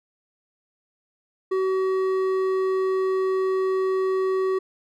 sine tone with hard clipping, 378.5 Hz, F#4, 39 cents sharp, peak -22 dBFS, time 1.51-4.59 s, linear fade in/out 10 ms, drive 8 dB, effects none

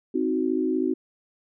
sine chord, C diminished, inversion none, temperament equal with one note detuned, 261.6 / 314.4 / 370 Hz, C4 / Eb4 / Gb4, 0 / +18 / 0 cents, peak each -26 dBFS, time 0.14-0.94 s, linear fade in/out 10 ms, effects none

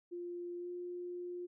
sine tone with pitch glide, 349.9 to 354.2 Hz, F4 to F4, +3 to +24 cents, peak -40 dBFS, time 0.11-1.47 s, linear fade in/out 20 ms, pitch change +21 cents, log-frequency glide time 0.58-0.69 s, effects none

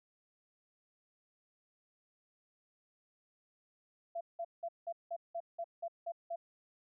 sine tone bursts, 678 Hz, E5, 49 cents sharp, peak -36 dBFS, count 10, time 4.15-6.36 s, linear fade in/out 10 ms, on 59 ms, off 180 ms, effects none

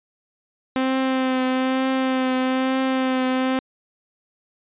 sawtooth tone with vibrato, 260.4 Hz, C4, 8 cents flat, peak -15 dBFS, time 0.76-3.59 s, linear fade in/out 0 ms, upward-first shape triangle, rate 1.1 Hz, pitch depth 23 cents each way, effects resampled to 8000 Hz

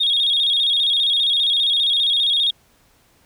sine tone with vibrato, 3497 Hz, A7, 11 cents flat, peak -14 dBFS, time 0-2.51 s, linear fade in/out 10 ms, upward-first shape square, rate 15 Hz, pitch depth 88 cents each way, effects tanh soft clip ceiling -10 dBFS + pink hiss -57 dBFS RMS until 3.25 s

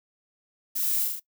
violet noise with echo, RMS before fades -29 dBFS, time 0.75-1.05 s, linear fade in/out 10 ms, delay 37 ms, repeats 4, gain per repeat -2 dB, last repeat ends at 1.198 s, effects noise-tail reverb RT60 0.1 s tail -19 dB re dry

